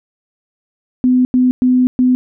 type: tone bursts at uneven times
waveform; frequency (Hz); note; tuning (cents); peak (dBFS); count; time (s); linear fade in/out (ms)
sine; 252.4; B3; +38; -8; 4; 1.04-1.25 / 1.34-1.51 / 1.62-1.87 / 1.99-2.15; 0
effects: none